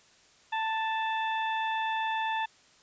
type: harmonic tone with a mistuned harmonic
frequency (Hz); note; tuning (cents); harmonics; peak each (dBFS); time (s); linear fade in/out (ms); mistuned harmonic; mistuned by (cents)
880; A5; 0; 1 / 2 / 3 / 4; -29 / -35 / -39 / -41; 0.52-2.46; 10; 1; +15
effects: white hiss -60 dBFS RMS until 2.82 s + resampled to 16000 Hz